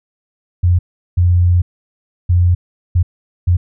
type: tone bursts at uneven times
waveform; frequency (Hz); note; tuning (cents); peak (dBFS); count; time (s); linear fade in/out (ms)
sine; 88.4; F2; +22; -8; 5; 0.63-0.79 / 1.17-1.62 / 2.29-2.55 / 2.95-3.03 / 3.47-3.57; 10
effects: none